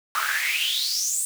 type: noise with high-pass filter sweep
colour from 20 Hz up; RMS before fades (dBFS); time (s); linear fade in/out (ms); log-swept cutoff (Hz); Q
pink; -25; 0.15-1.25; 0; 1200 to 8700; 7.9
effects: none